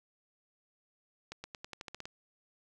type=accelerating click train; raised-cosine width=0.2 ms; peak=-25 dBFS; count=10; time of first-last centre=1.32-2.055 s; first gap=120 ms; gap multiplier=0.9; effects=none